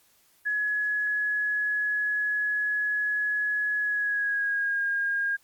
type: tone with pitch glide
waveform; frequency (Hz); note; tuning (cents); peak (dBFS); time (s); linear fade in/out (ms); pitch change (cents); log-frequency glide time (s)
sine; 1689 to 1621.1; G#6 to G#6; +29 to -42; -24; 0.45-5.37; 20; -71; 3.79-4.83
effects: white hiss -63 dBFS RMS until 5.43 s + Opus 48 kbps